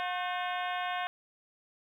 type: harmonic tone with a mistuned harmonic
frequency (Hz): 359.7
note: F#4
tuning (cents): -49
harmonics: 2 / 3 / 4 / 5 / 6 / 7 / 8 / 9 / 10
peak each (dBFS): -34 / -38 / -40 / -42 / -44 / -45 / -46 / -47 / -48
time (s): 0-1.07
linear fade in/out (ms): 0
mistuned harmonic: 4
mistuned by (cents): +100
effects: 11-bit